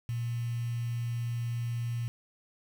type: tone with quantisation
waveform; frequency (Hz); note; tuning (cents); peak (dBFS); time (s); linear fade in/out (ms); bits
sine; 118.4; A#2; +27; -30; 0.09-2.08; 0; 8
effects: none